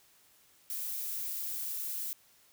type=noise; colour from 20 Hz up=violet; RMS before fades=-37 dBFS; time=0.7-2.13 s; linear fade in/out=0 ms; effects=white hiss -64 dBFS RMS until 2.52 s